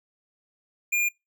square tone, 2413 Hz, D7, 46 cents sharp, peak -22 dBFS, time 0.92-1.09 s, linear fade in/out 10 ms, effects noise-tail reverb RT60 0.2 s tail -26 dB re dry

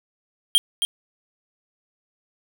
square tone with echo, 3194 Hz, G7, 32 cents sharp, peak -13 dBFS, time 0.55-0.58 s, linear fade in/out 0 ms, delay 270 ms, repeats 1, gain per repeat -7 dB, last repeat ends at 0.85 s, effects none

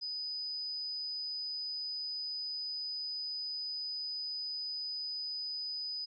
sine tone, 4987 Hz, D#8, 3 cents sharp, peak -36 dBFS, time 0.01-6.06 s, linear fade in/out 20 ms, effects none

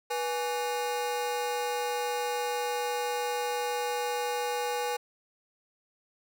40% pulse ring-modulated tone, 659.3 Hz, E5, in tune, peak -25 dBFS, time 0.1-4.97 s, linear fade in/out 10 ms, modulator 173 Hz, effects none

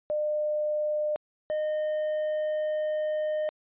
sine / triangle tone pair in turn, 603 / 613.2 Hz, D5 / D#5, +46 / -25 cents, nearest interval unison, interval 29 cents, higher second, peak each -25 / -24 dBFS, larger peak second, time 0.1-1.16 / 1.5-3.49 s, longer second, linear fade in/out 0 ms, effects resampled to 8000 Hz

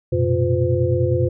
sine tone cluster, 91.1 / 117 / 126.9 / 353.2 / 509 Hz, F#2 / A#2 / B2 / F4 / C5, -26 / +7 / +47 / +20 / -48 cents, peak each -22 dBFS, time 0.12-1.29 s, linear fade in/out 10 ms, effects none

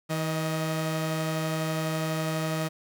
sawtooth tone pair together, 159.77 / 627 Hz, D#3 / D#5, +46 / +13 cents, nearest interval 2 octaves, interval 2367 cents, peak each -24 / -29 dBFS, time 0.09-2.69 s, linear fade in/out 20 ms, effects none

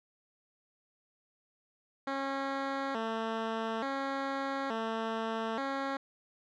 10% pulse tone with vibrato, 247.3 Hz, B3, 3 cents sharp, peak -24 dBFS, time 2.07-5.97 s, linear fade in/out 5 ms, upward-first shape square, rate 0.57 Hz, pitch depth 170 cents each way, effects low-pass 3000 Hz 12 dB/octave

